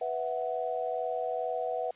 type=chord; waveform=sine; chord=B suspended fourth; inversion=none; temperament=just; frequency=493.9 / 658.5 / 740.8 Hz; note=B4 / E5 / F#5; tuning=0 / -2 / +2 cents; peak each=-34 dBFS; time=0.01-1.91 s; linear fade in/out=5 ms; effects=white hiss -59 dBFS RMS until 1.95 s + resampled to 8000 Hz